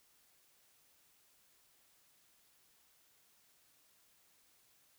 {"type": "silence", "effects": ["white hiss -70 dBFS RMS until 4.98 s"]}